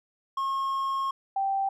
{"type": "tone pair in turn", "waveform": ["triangle", "sine"], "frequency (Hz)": [1082, 781.8], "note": ["C#6", "G5"], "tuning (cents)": [-42, -5], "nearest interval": "tritone", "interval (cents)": 563, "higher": "first", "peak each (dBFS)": -24, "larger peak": "neither", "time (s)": [[0.37, 1.11], [1.36, 1.69]], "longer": "first", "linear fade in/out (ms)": 5, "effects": []}